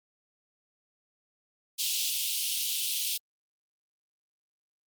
pink high-pass noise, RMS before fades -30 dBFS, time 1.78-3.18 s, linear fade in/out 20 ms, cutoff 2800 Hz, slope 48 dB/octave, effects Opus 48 kbps

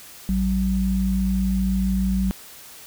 sine tone pair together, 56.34 / 189.5 Hz, A1 / F#3, +42 / +42 cents, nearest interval octave + major sixth, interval 2100 cents, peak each -23 / -20 dBFS, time 0.29-2.31 s, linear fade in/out 0 ms, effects white hiss -43 dBFS RMS until 2.86 s

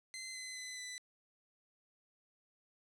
15% pulse tone with pitch steps, 2062 / 2039 / 2017 / 1995.2 Hz, C7 / C7 / B6 / B6, -26 / -45 / +36 / +17 cents, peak -37 dBFS, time 0.14-0.98 s, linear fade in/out 0 ms, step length 210 ms, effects low-pass 11000 Hz 12 dB/octave

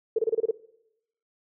sine tone bursts, 447 Hz, A4, 27 cents sharp, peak -19 dBFS, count 7, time 0.16-0.511 s, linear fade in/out 5 ms, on 27 ms, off 27 ms, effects noise-tail reverb RT60 0.8 s tail -19 dB re dry

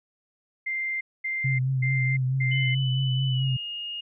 sine tone bursts, 2093 Hz, C7, in tune, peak -26 dBFS, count 4, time 0.66-2.75 s, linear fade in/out 10 ms, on 350 ms, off 230 ms
sine tone with vibrato, 130.81 Hz, C3, in tune, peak -22 dBFS, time 1.44-3.57 s, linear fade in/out 10 ms, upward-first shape triangle, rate 4.6 Hz, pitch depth 50 cents each way
sine tone with pitch glide, 2992 to 2849 Hz, F#7 to F7, +19 to +34 cents, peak -31 dBFS, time 2.51-4.01 s, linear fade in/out 10 ms, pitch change -85 cents, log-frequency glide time 3.32-3.49 s
effects none

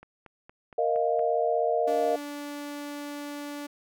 click train, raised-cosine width 0.5 ms, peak -32 dBFS, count 6, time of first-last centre 0.03-1.193 s, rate 4.3 Hz
sine chord, Bb suspended fourth, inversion none, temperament equal, 466.2 / 622.3 / 698.5 Hz, Bb4 / Eb5 / F5, 0 / 0 / 0 cents, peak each -27 dBFS, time 0.78-2.16 s, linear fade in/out 5 ms
sawtooth tone, 290 Hz, D4, 22 cents flat, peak -31 dBFS, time 1.87-3.67 s, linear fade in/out 10 ms
effects none

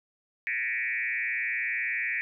sine tone with frequency modulation, 2090 Hz, C7, 2 cents flat, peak -27 dBFS, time 0.47-2.21 s, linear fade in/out 0 ms, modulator 124 Hz, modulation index 2.8, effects none

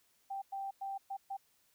sine tone bursts at uneven times, 784 Hz, G5, in tune, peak -37 dBFS, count 5, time 0.3-0.42 / 0.52-0.71 / 0.81-0.98 / 1.1-1.17 / 1.3-1.37 s, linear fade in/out 10 ms, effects white hiss -72 dBFS RMS until 1.74 s

